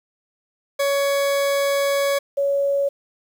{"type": "tone pair in turn", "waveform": ["40% pulse", "sine"], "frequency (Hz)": [560, 560], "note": ["C#5", "C#5"], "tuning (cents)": [18, 18], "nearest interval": "unison", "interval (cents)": 0, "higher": "neither", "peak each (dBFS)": -17, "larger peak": "neither", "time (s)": [[0.79, 2.19], [2.37, 2.89]], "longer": "first", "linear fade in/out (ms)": 10, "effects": ["8-bit"]}